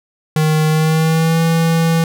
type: tone with pitch glide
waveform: square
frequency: 155.56 to 164.62 Hz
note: D#3 to E3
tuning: 0 to -2 cents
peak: -12 dBFS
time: 0.36-2.04 s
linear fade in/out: 2 ms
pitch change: +98 cents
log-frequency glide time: 0.68-1.41 s
effects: none